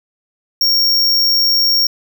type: tone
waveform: square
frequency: 5540 Hz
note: F8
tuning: 15 cents flat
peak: -11 dBFS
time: 0.61-1.87 s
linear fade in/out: 2 ms
effects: none